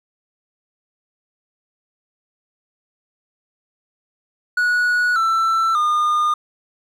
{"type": "tone with pitch steps", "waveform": "triangle", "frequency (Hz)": [1463, 1333.9, 1216.1], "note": ["F#6", "E6", "D#6"], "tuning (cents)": [-20, 20, -40], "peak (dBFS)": -13, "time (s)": [4.57, 6.34], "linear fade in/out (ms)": 5, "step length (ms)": 590, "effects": []}